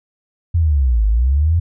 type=linear two-way sweep; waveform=sine; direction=down then up; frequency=87.31 to 50.5 to 87.31 Hz; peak=-11 dBFS; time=0.54-1.6 s; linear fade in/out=10 ms; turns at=1.06 s; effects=none